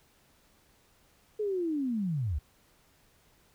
sine linear sweep, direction down, 433.9 to 61.74 Hz, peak -28 dBFS, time 1.39-2.39 s, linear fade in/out 10 ms, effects pink hiss -65 dBFS RMS until 3.54 s

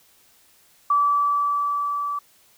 sine tone with level ramp, 1155 Hz, D6, 29 cents flat, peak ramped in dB -15 to -24 dBFS, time 0.9-2.19 s, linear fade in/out 5 ms, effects white hiss -57 dBFS RMS until 2.57 s

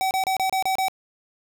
square tone bursts, 762 Hz, G5, 49 cents flat, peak -21 dBFS, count 7, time 0.01-0.883 s, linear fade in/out 0 ms, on 99 ms, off 30 ms, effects none

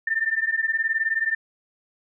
sine beating tone pair, 1785 / 1804 Hz, A6 / A6, +24 / +43 cents, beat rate 19 Hz, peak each -24 dBFS, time 0.07-1.35 s, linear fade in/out 5 ms, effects none

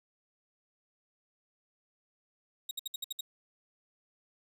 sawtooth tone bursts, 3781 Hz, A#7, 24 cents sharp, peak -31 dBFS, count 7, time 2.69-3.209 s, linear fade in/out 5 ms, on 21 ms, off 62 ms, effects none

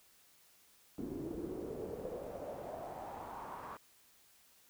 brown noise with band-pass filter sweep, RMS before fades -44 dBFS, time 0.98-3.77 s, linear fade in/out 2 ms, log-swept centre 290 to 1100 Hz, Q 3.8, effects white hiss -66 dBFS RMS until 4.69 s

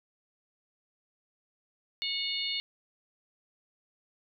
harmonic tone with a mistuned harmonic, 722 Hz, F#5, 43 cents flat, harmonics 3 / 4 / 5 / 6, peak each -38 / -35 / -36 / -35 dBFS, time 2.02-2.6 s, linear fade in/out 0 ms, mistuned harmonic 3, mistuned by +31 cents, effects none

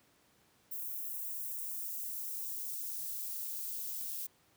violet noise with high-pass filter sweep, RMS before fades -40 dBFS, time 0.71-4.27 s, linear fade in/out 10 ms, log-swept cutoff 10000 to 2700 Hz, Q 0.74, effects pink hiss -68 dBFS RMS until 4.56 s + high-pass 100 Hz 12 dB/octave

